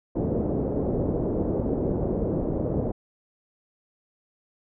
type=low-pass noise; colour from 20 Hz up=white; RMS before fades=-26 dBFS; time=0.15-2.92 s; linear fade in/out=10 ms; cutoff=490 Hz; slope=24 dB/octave; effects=none